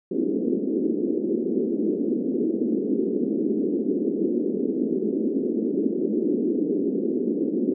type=band-pass noise; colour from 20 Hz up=white; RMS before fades=-24 dBFS; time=0.11-7.74 s; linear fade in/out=10 ms; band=210 to 410 Hz; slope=48 dB/octave; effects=none